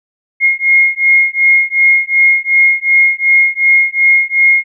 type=beating tone pair; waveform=sine; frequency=2145 / 2147.7 Hz; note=C7 / C7; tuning=+42 / +45 cents; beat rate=2.7 Hz; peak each=-10 dBFS; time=0.4-4.64 s; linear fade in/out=50 ms; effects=none